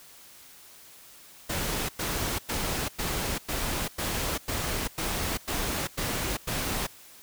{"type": "noise bursts", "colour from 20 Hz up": "pink", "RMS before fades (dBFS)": -30, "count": 11, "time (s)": [1.49, 6.87], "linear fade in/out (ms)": 10, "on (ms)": 400, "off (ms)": 98, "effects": ["white hiss -51 dBFS RMS until 7.22 s"]}